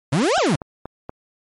35% pulse exponential two-way sweep, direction up then down, 121.9 to 812 to 121.9 Hz, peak -14 dBFS, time 0.12-0.56 s, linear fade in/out 10 ms, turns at 0.38 s
click train, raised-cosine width 1 ms, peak -17 dBFS, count 4, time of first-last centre 0.38-1.094 s, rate 4.2 Hz
effects MP3 48 kbps

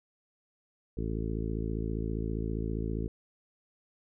harmonic tone, 55 Hz, A1, in tune, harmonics 1 / 2 / 3 / 4 / 5 / 6 / 7 / 8, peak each -34 / -37 / -39 / -40 / -41 / -42 / -42 / -43 dBFS, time 0.97-3.08 s, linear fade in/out 5 ms, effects none

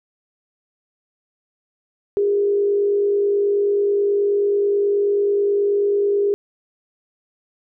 sine tone with frequency modulation, 405.5 Hz, G#4, 41 cents flat, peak -15 dBFS, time 2.17-6.34 s, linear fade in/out 0 ms, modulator 49.3 Hz, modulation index 0.34, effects none

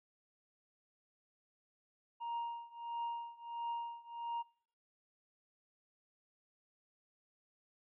triangle tone with tremolo, 937 Hz, A#5, 9 cents sharp, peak -34 dBFS, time 2.2-4.43 s, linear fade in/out 20 ms, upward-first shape triangle, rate 1.5 Hz, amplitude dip 95%, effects noise-tail reverb RT60 0.6 s tail -25 dB re dry + resampled to 8000 Hz

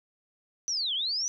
sine linear two-way sweep, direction down then up, 6020 to 2960 to 6020 Hz, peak -27 dBFS, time 0.68-1.28 s, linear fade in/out 0 ms, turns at 0.94 s, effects none

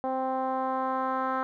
10% pulse tone with low-pass filter sweep, 261.6 Hz, C4, in tune, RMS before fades -29 dBFS, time 0.04-1.43 s, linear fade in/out 0 ms, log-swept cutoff 740 to 1300 Hz, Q 2.2, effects none

